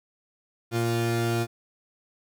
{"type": "tone pair together", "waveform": "35% pulse", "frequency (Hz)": [116.53, 349.2], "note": ["A#2", "F4"], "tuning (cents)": [0, 0], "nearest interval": "octave + perfect fifth", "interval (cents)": 1900, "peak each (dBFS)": [-24, -25], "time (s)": [0.71, 1.47], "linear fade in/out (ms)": 50, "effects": []}